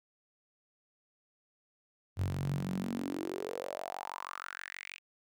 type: tone with high-pass filter sweep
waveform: sawtooth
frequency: 46.25 Hz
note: F#1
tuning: in tune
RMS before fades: -38 dBFS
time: 2.16-5 s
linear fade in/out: 50 ms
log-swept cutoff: 93 to 2600 Hz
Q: 5.9
effects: none